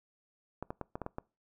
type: clicks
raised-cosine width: 1 ms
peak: -23 dBFS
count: 7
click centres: 0.626 / 0.705 / 0.813 / 0.955 / 1.017 / 1.064 / 1.184 s
effects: noise-tail reverb RT60 0.3 s tail -24 dB re dry